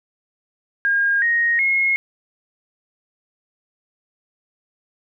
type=tone with pitch steps; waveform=sine; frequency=1619 / 1870.5 / 2161 Hz; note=G#6 / A#6 / C#7; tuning=-45 / +5 / -45 cents; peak=-15 dBFS; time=0.85-1.96 s; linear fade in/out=0 ms; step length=370 ms; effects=none